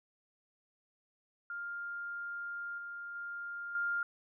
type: tone with level steps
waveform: sine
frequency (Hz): 1402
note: F6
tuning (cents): +6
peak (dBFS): -38 / -41 / -39 / -31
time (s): 1.5-4.03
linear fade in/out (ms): 2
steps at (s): 2.78 / 3.15 / 3.75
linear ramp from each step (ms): 2
effects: none